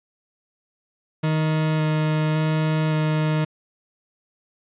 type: tone with vibrato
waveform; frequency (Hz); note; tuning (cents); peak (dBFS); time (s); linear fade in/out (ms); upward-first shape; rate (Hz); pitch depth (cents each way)
40% pulse; 155.6; D#3; 0; -18; 1.23-3.45; 10; square; 0.89; 8
effects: resampled to 8000 Hz + 9-bit